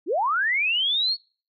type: linear sweep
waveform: sine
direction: up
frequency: 272 to 4433 Hz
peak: -20 dBFS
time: 0.06-1.17 s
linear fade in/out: 50 ms
effects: noise-tail reverb RT60 0.4 s tail -26 dB re dry